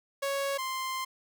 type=tone pair in turn; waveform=sawtooth; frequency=554.4 / 1046.6 Hz; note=C#5 / C6; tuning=0 / 0 cents; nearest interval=major seventh; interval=1100 cents; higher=second; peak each=-25 / -28 dBFS; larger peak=first; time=0.22-0.58 / 0.58-1.05 s; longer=second; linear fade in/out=10 ms; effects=none